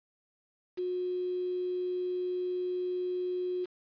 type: tone with quantisation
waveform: sine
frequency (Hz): 362.2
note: F#4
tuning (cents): -37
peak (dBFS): -30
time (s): 0.77-3.66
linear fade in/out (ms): 20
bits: 8
effects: resampled to 11025 Hz